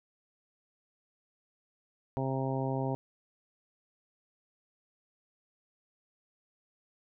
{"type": "harmonic tone", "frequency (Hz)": 133.2, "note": "C3", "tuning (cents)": 31, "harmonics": [1, 2, 3, 4, 5, 6, 7], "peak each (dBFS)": [-33, -36, -38, -39, -40, -41, -41], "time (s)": [2.17, 2.95], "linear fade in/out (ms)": 0, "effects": []}